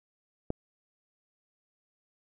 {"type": "click", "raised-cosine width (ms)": 2, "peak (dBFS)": -17, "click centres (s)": 0.504, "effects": []}